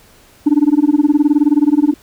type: tone with tremolo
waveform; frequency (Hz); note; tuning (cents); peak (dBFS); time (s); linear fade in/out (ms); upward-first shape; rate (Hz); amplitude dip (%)
sine; 294.9; D4; +7; -3; 0.46-1.94; 10; sine; 19; 100
effects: tanh soft clip ceiling -5 dBFS + pink hiss -47 dBFS RMS until 2.02 s